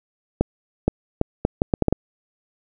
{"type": "accelerating click train", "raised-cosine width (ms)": 2, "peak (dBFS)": -3, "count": 9, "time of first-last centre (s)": [0.41, 1.926], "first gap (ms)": 470, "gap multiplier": 0.71, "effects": []}